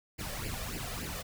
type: noise with flanger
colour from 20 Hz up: pink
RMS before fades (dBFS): -38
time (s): 0.18-1.23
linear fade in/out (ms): 20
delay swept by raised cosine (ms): 0.4 to 1.7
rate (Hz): 3.5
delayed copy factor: +0.75
effects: none